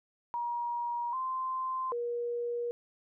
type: tone with pitch steps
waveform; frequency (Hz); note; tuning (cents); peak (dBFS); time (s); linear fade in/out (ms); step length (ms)
sine; 952 / 1040 / 477.1; A#5 / C6 / A#4; +36 / -11 / +40; -31; 0.34-2.71; 0; 790
effects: none